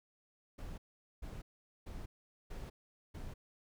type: noise bursts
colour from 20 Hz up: brown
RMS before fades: -45 dBFS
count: 5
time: 0.58-3.34 s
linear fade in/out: 10 ms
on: 200 ms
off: 440 ms
effects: none